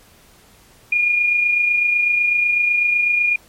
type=tone with amplitude modulation; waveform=sine; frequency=2428 Hz; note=D#7; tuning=43 cents flat; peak=-12 dBFS; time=0.92-3.36 s; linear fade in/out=5 ms; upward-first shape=sine; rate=28 Hz; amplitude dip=40%; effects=pink hiss -50 dBFS RMS until 3.48 s + MP3 64 kbps